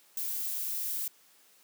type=noise with ADSR envelope; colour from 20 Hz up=violet; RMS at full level=-31 dBFS; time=0.17-1.08 s; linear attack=4 ms; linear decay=10 ms; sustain=-3 dB; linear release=4 ms; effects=white hiss -62 dBFS RMS until 1.63 s + high-pass 200 Hz 12 dB/octave